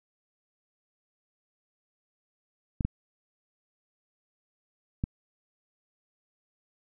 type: clicks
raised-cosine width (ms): 5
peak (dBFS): -15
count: 3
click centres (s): 2.808 / 2.85 / 5.039
effects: none